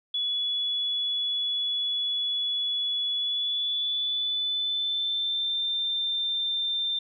sine tone with pitch glide, 3404 to 3582 Hz, G#7 to A7, +42 to +30 cents, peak -25 dBFS, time 0.14-6.99 s, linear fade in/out 5 ms, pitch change +88 cents, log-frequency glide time 3.13-5.64 s, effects none

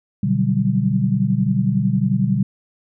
sine chord, G major seventh, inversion first, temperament equal, 123.47 / 146.83 / 185 / 196 Hz, B2 / D3 / F#3 / G3, 0 / 0 / 0 / 0 cents, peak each -21 / -22 / -22 / -19 dBFS, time 0.23-2.43 s, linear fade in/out 5 ms, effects none

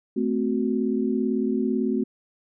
sine chord, F# diminished, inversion first, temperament equal with one note detuned, 220 / 258 / 370 Hz, A3 / C4 / F#4, 0 / -24 / 0 cents, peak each -25 / -25 / -27 dBFS, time 0.16-2.04 s, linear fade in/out 10 ms, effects none

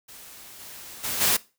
white noise with level steps, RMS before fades -45 / -42 / -29 / -21 dBFS, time 0.08-1.37 s, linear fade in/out 10 ms, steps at 0.59 / 1.03 / 1.2 s, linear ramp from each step 20 ms, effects noise-tail reverb RT60 0.3 s tail -20 dB re dry

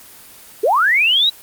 sine linear sweep, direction up, 370 to 3951 Hz, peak -11 dBFS, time 0.63-1.3 s, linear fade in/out 10 ms, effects white hiss -41 dBFS RMS until 1.42 s + Opus 24 kbps

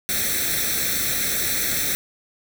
white noise with comb filter, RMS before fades -23 dBFS, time 0.09-1.95 s, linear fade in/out 0 ms, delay 0.51 ms, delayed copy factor +0.85, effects none

